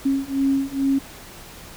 sine beating tone pair, 271.5 / 273.8 Hz, C#4 / C#4, -36 / -21 cents, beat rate 2.3 Hz, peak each -22 / -21 dBFS, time 0.05-0.99 s, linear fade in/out 10 ms, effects pink hiss -41 dBFS RMS until 1.76 s

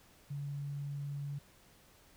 sine tone, 142.4 Hz, C#3, 47 cents sharp, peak -37 dBFS, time 0.3-1.39 s, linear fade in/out 10 ms, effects pink hiss -63 dBFS RMS until 2.16 s

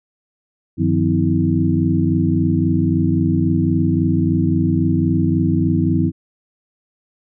sine tone cluster, 94.9 / 154.3 / 178 / 257.1 / 323 Hz, F#2 / D#3 / F3 / C4 / E4, +44 / -14 / +33 / -30 / -35 cents, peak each -20 dBFS, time 0.77-6.12 s, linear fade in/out 50 ms, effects none

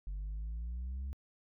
sine exponential sweep, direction up, 47 to 69.3 Hz, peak -34 dBFS, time 0.07-1.13 s, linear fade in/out 0 ms, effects tanh soft clip ceiling -36 dBFS

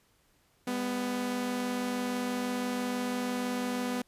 sawtooth tone pair together, 202.1 / 248.2 Hz, G#3 / B3, -47 / +9 cents, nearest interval major third, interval 356 cents, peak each -34 / -27 dBFS, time 0.67-4.02 s, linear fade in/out 5 ms, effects pink hiss -68 dBFS RMS until 4.07 s + resampled to 32000 Hz

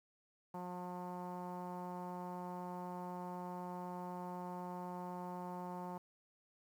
sawtooth tone with low-pass filter, 179.2 Hz, F3, 45 cents sharp, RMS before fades -45 dBFS, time 0.54-5.98 s, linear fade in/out 5 ms, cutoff 920 Hz, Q 4.6, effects 11-bit

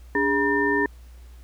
sine tone cluster, 289.5 / 408.4 / 959 / 1800 Hz, D4 / G#4 / A#5 / A6, -25 / -29 / +49 / +39 cents, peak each -25 / -24 / -27 / -23 dBFS, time 0.15-0.86 s, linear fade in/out 2 ms, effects added 60 Hz sine -42 dBFS peak until 1.43 s + pink hiss -58 dBFS RMS until 1.43 s

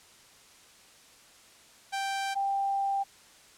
sawtooth / sine tone pair in turn, 784 / 789.9 Hz, G5 / G5, 0 / +13 cents, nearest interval unison, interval 13 cents, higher second, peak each -26 dBFS, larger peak neither, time 1.92-2.35 / 2.35-3.04 s, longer second, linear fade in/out 20 ms, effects white hiss -56 dBFS RMS until 3.57 s + low-pass 9000 Hz 12 dB/octave

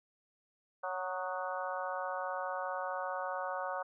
harmonic tone with a mistuned harmonic, 184.9 Hz, F#3, 1 cent flat, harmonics 3 / 4 / 5 / 6 / 7 / 8, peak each -40 / -41 / -42 / -43 / -43 / -44 dBFS, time 0.83-3.83 s, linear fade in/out 10 ms, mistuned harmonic 7, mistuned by -57 cents, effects none

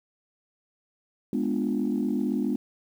sine chord, G# diminished seventh, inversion none, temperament equal with one note detuned, 207.7 / 246.2 / 293.7 / 349.2 Hz, G#3 / B3 / D4 / F4, 0 / -5 / 0 / 0 cents, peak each -28 / -27 / -29 / -33 dBFS, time 1.33-2.56 s, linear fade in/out 2 ms, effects tanh soft clip ceiling -16 dBFS + 9-bit

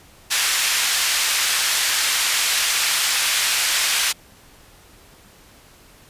pink band-pass noise, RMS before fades -20 dBFS, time 0.3-4.13 s, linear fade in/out 20 ms, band 1900 to 11000 Hz, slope 12 dB/octave, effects pink hiss -49 dBFS RMS until 6.09 s + resampled to 32000 Hz

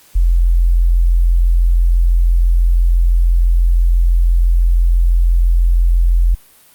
sine tone, 43 Hz, F1, 26 cents flat, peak -8 dBFS, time 0.15-6.35 s, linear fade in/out 10 ms, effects white hiss -47 dBFS RMS until 6.74 s + Opus 48 kbps

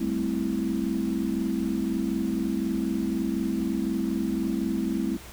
sine chord, A minor seventh, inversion third, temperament equal, 196 / 220 / 261.6 / 329.6 Hz, G3 / A3 / C4 / E4, 0 / 0 / 0 / 0 cents, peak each -30 dBFS, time 0-5.17 s, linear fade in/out 10 ms, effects added 63 Hz sine -45 dBFS peak until 5.32 s + pink hiss -45 dBFS RMS until 5.32 s

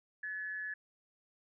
sine tone with amplitude modulation, 1713 Hz, A6, 47 cents flat, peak -35 dBFS, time 0.23-0.74 s, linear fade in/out 5 ms, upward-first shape sine, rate 185 Hz, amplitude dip 50%, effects none

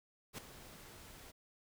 pink noise with ADSR envelope, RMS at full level -43 dBFS, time 0.33-1.32 s, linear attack 51 ms, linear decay 5 ms, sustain -12 dB, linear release 19 ms, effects none

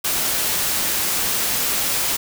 white noise, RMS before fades -21 dBFS, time 0.04-2.17 s, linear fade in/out 10 ms, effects none

